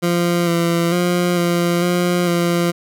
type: tone with pitch steps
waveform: 20% pulse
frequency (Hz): 173.2 / 169.7 / 176.6 / 173 / 176.7 / 172.5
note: F3 / F3 / F3 / F3 / F3 / F3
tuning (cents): -14 / -49 / +20 / -16 / +21 / -21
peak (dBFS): -10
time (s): 0.02-2.72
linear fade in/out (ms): 20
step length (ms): 450
effects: none